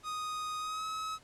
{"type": "tone with pitch glide", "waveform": "45% pulse", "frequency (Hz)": [1244.5, 1282.4], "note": ["D#6", "E6"], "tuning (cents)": [0, -48], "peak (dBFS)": -35, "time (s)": [0.03, 1.19], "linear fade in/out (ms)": 50, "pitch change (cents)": 52, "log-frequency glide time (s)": [0.59, 0.85], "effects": ["pink hiss -61 dBFS RMS until 1.23 s", "low-pass 9000 Hz 12 dB/octave"]}